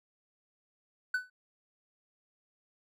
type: tone with exponential decay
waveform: triangle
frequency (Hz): 1499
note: F#6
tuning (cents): +22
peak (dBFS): -23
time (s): 1.14-1.3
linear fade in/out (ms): 5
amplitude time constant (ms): 34
effects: none